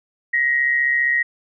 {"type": "tone pair together", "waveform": "sine", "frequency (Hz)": [1889, 2024], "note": ["A#6", "B6"], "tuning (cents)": [22, 42], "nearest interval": "minor second", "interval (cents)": 120, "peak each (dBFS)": [-16, -24], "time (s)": [0.33, 1.23], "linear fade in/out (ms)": 10, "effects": []}